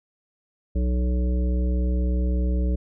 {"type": "harmonic tone with a mistuned harmonic", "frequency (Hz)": 61.7, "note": "B1", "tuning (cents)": -1, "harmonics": [1, 3, 5, 7, 9], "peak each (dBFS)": [-20, -30, -34, -37, -39], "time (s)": [0.75, 2.76], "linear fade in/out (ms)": 10, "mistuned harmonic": 9, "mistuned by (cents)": 16, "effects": []}